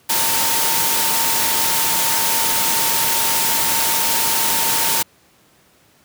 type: tone in noise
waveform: sine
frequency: 911 Hz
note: A#5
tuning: 40 cents flat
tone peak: -25 dBFS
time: 0.09-5.03 s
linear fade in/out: 10 ms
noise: white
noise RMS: -18 dBFS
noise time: 0.09-5.03 s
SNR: -10 dB
effects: pink hiss -54 dBFS RMS until 6.04 s + high-pass 100 Hz 12 dB/octave